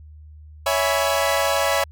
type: chord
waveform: sawtooth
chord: C# minor seventh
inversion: none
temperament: equal with one note detuned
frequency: 559.8 / 659.3 / 830.6 / 987.8 Hz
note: C#5 / E5 / G#5 / B5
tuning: +17 / 0 / 0 / 0 cents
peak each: -18 / -19 / -23 / -23 dBFS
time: 0.66-1.84 s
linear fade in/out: 5 ms
effects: added 76 Hz sine -40 dBFS peak until 1.91 s